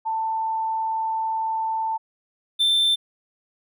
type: tone pair in turn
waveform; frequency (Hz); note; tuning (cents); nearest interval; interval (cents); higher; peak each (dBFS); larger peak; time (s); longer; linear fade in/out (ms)
sine / triangle; 889 / 3556; A5 / A7; +18 / +18; 2 octaves; 2400; second; -22 / -15; second; 0.05-1.98 / 2.59-2.96; first; 20
effects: none